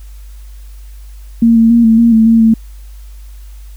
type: tone with pitch steps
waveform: sine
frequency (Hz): 230.5 / 226.9 / 234.3 / 224.3 / 232.9 / 222.4 / 227.6 / 224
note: A#3 / A#3 / A#3 / A3 / A#3 / A3 / A#3 / A3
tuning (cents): -19 / -47 / +9 / +34 / -1 / +19 / -41 / +31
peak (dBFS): -4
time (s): 1.42-2.54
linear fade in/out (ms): 5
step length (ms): 140
effects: added 50 Hz sine -29 dBFS peak until 3.76 s + white hiss -48 dBFS RMS until 3.76 s